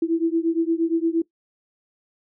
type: beating tone pair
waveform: sine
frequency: 326.9 / 335.5 Hz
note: E4 / E4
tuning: -14 / +31 cents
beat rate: 8.6 Hz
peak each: -21 / -22 dBFS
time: 0.02-1.22 s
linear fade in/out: 5 ms
effects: noise-tail reverb RT60 0.1 s tail -19 dB re dry